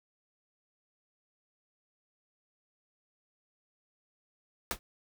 pink noise with exponential decay, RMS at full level -26 dBFS, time 4.71-4.79 s, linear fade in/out 0 ms, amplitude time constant 17 ms, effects none

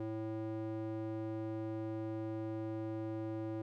square tone with band-pass filter, 110 Hz, A2, in tune, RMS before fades -40 dBFS, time 0-3.62 s, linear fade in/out 5 ms, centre 380 Hz, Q 1.7, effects none

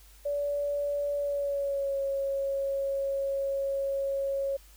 sine tone with pitch glide, 575 to 550 Hz, D5 to C#5, -37 to -14 cents, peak -27 dBFS, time 0.25-4.57 s, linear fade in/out 10 ms, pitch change -77 cents, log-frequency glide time 1.15-1.99 s, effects added 50 Hz sine -53 dBFS peak until 4.76 s + white hiss -58 dBFS RMS until 4.76 s

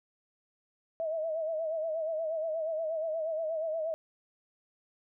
sine tone with vibrato, 640 Hz, D#5, 49 cents sharp, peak -30 dBFS, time 1-3.94 s, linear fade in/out 0 ms, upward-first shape sine, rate 8.4 Hz, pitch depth 66 cents each way, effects none

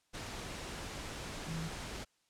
sine tone in noise, 162.6 Hz, E3, 23 cents flat, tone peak -38 dBFS, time 1.47-1.69 s, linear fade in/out 20 ms, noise pink, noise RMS -43 dBFS, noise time 0.13-2.05 s, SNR +2 dB, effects white hiss -75 dBFS RMS until 2.29 s + low-pass 8000 Hz 12 dB/octave

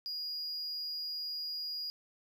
triangle tone, 4871 Hz, D#8, 38 cents flat, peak -35 dBFS, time 0.06-1.9 s, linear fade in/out 0 ms, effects none

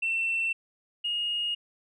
sine tone pair in turn, 2691 / 2862 Hz, E7 / F7, +35 / +42 cents, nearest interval minor second, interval 107 cents, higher second, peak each -24 / -26 dBFS, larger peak first, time 0.02-0.53 / 1.04-1.55 s, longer neither, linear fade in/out 10 ms, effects tanh soft clip ceiling -21 dBFS

